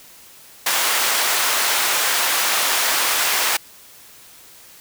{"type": "high-pass noise", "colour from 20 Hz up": "pink", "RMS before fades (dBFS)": -19, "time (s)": [0.66, 3.57], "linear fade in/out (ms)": 5, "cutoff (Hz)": 900, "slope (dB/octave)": 12, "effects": ["white hiss -45 dBFS RMS until 4.8 s"]}